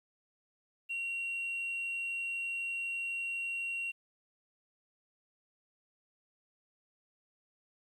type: tone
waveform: sine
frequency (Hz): 2746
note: F7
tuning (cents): -30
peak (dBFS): -32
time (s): 0.89-3.92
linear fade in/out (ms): 20
effects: tanh soft clip ceiling -32 dBFS + 11-bit